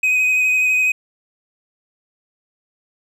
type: tone with vibrato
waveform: triangle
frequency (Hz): 2512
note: D#7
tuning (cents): +16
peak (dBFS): -12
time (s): 0.03-0.92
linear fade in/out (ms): 5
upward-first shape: sine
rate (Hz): 12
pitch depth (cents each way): 16
effects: none